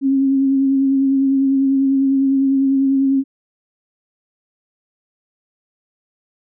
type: tone with vibrato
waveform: sine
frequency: 270.9 Hz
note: C#4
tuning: 40 cents flat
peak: -12 dBFS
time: 0.01-3.24 s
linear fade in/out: 50 ms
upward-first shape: sine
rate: 10 Hz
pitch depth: 22 cents each way
effects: none